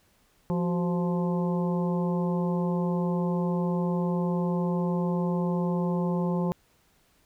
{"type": "harmonic tone with a mistuned harmonic", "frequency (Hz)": 174.6, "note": "F3", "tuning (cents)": 0, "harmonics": [1, 2, 3, 4, 5, 6], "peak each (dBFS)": [-25, -33, -34, -45, -37, -41], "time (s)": [0.5, 6.52], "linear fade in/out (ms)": 0, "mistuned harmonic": 2, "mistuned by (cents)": 100, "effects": ["pink hiss -65 dBFS RMS until 7.25 s"]}